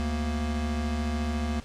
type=tone pair together; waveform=square; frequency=73.42 / 234.2 Hz; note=D2 / A#3; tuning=0 / +8 cents; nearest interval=octave + minor sixth; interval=2008 cents; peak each=-29 / -32 dBFS; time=0-1.6 s; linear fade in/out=0 ms; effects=pink hiss -49 dBFS RMS until 1.64 s + low-pass 7000 Hz 12 dB/octave